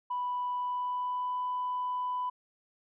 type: tone with pitch glide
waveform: sine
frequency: 987.8 to 996.4 Hz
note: B5 to B5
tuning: 0 to +15 cents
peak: -29 dBFS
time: 0.1-2.3 s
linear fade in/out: 10 ms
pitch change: +15 cents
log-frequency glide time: 0.53-1.39 s
effects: tanh soft clip ceiling -26 dBFS